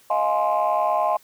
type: chord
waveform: sine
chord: F minor seventh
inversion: third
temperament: just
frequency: 628.6 / 698.5 / 838.1 / 1047.7 Hz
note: Eb5 / F5 / Ab5 / C6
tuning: +18 / 0 / +16 / +2 cents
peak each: -23 dBFS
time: 0.1-1.17 s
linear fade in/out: 5 ms
effects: tanh soft clip ceiling -11 dBFS + white hiss -55 dBFS RMS until 1.23 s